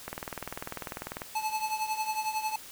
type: click train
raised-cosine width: 0.5 ms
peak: -20 dBFS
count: 24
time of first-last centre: 0.08-1.219 s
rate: 20.2 Hz
type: tone with tremolo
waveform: square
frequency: 867 Hz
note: A5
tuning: 26 cents flat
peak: -27 dBFS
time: 1.35-2.56 s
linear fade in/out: 5 ms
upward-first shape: triangle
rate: 11 Hz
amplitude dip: 80%
effects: white hiss -47 dBFS RMS until 2.71 s